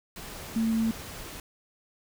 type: tone in noise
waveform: sine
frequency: 224.6 Hz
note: A3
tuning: 36 cents sharp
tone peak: -23 dBFS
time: 0.56-0.91 s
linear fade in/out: 2 ms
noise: pink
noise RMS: -41 dBFS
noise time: 0.16-1.4 s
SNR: +15 dB
effects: none